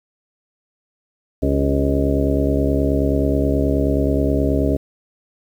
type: harmonic tone with a mistuned harmonic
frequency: 69.4 Hz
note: C#2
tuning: 3 cents sharp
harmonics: 1 / 2 / 3 / 4 / 5 / 6 / 7 / 8 / 9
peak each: -20 / -24 / -29 / -20 / -30 / -24 / -27 / -29 / -25 dBFS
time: 1.42-4.77 s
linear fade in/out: 10 ms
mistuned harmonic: 6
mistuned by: -48 cents
effects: 8-bit